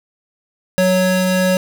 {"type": "tone pair together", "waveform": "square", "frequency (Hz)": [185.15, 554.4], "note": ["F#3", "C#5"], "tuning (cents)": [1, 0], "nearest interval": "octave + perfect fifth", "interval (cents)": 1899, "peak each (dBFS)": -16, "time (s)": [0.78, 1.57], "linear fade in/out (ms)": 0, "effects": []}